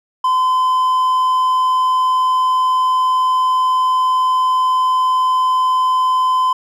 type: tone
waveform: triangle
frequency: 1023 Hz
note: C6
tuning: 39 cents flat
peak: -10 dBFS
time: 0.24-6.53 s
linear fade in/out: 5 ms
effects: none